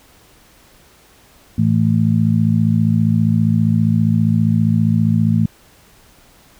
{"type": "harmonic tone", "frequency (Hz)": 55, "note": "A1", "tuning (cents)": 0, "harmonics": [2, 3, 4], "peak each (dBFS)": [-16, -16, -16], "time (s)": [1.58, 5.46], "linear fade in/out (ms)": 5, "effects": ["pink hiss -49 dBFS RMS until 6.59 s"]}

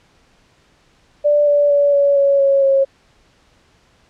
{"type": "tone with pitch steps", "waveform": "sine", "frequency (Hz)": [587.3, 579.9, 572.6, 565.3, 558.2, 551.1, 544.2], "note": ["D5", "D5", "D5", "C#5", "C#5", "C#5", "C#5"], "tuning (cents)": [0, -22, -44, 34, 12, -10, -32], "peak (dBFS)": -10, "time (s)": [1.24, 2.85], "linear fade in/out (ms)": 20, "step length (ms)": 230, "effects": ["pink hiss -55 dBFS RMS until 4.09 s", "low-pass 6000 Hz 12 dB/octave"]}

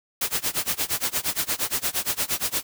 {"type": "noise with tremolo", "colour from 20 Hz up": "white", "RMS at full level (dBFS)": -23, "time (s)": [0.21, 2.63], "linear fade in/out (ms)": 5, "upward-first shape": "sine", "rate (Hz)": 8.6, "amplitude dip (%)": 95, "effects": []}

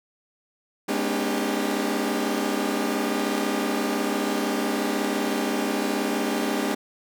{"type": "tone cluster", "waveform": "sawtooth", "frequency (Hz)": [207, 243, 277.8, 303.7, 395], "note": ["G#3", "B3", "C#4", "D#4", "G4"], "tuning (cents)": [-5, -28, 4, -42, 13], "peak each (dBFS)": -26, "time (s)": [0.88, 6.75], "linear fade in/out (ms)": 10, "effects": []}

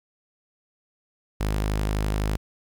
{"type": "tone", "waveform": "sawtooth", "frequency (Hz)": 51.91, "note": "G#1", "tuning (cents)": 0, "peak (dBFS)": -19, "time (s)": [1.4, 2.37], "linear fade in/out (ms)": 10, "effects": ["10-bit"]}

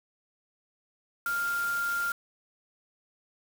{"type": "tone in noise", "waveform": "sine", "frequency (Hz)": 1396.9, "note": "F6", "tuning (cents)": 0, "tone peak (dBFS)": -27, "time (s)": [1.26, 2.12], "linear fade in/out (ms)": 2, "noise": "white", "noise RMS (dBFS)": -41, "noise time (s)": [1.26, 2.12], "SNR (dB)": 11, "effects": []}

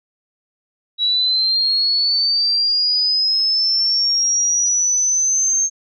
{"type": "linear sweep", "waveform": "sine", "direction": "up", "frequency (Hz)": [3881, 6400], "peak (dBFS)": -14, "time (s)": [0.98, 5.7], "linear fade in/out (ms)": 50, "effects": []}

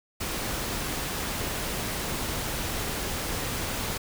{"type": "noise", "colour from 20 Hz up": "pink", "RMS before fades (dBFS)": -31, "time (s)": [0.2, 3.98], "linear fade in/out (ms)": 10, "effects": []}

